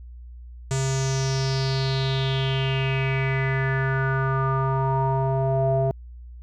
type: tone with low-pass filter sweep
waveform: square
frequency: 133.8 Hz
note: C3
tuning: 39 cents sharp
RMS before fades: -23 dBFS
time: 0.71-5.91 s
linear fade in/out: 0 ms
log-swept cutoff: 7500 to 610 Hz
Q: 5.6
effects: added 60 Hz sine -38 dBFS peak until 6.42 s